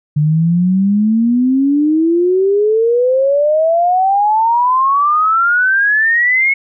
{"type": "exponential sweep", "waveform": "sine", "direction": "up", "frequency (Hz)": [146.83, 2200], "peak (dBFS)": -9, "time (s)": [0.16, 6.54], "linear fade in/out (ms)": 10, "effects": []}